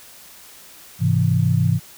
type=chord; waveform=sine; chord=Ab augmented; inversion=none; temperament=equal; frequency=103.83 / 130.81 / 164.81 Hz; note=Ab2 / C3 / E3; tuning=0 / 0 / 0 cents; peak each=-19 dBFS; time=0.99-1.8 s; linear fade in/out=50 ms; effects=white hiss -44 dBFS RMS until 1.97 s